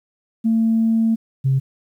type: tone pair in turn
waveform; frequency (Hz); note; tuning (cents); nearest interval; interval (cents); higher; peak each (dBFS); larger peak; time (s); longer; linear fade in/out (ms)
sine; 225.2 / 133.9; A3 / C3; +40 / +40; major sixth; 900; first; -13 / -13; neither; 0.44-1.16 / 1.44-1.6; first; 20
effects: tanh soft clip ceiling -9 dBFS + 9-bit